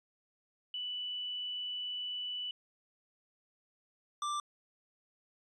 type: tone pair in turn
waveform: sine / square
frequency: 2971 / 1179 Hz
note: F#7 / D6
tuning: +6 / +6 cents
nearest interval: octave + major third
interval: 1600 cents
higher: first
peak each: -36 / -34 dBFS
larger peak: second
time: 0.74-2.51 / 4.22-4.4 s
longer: first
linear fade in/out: 2 ms
effects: resampled to 22050 Hz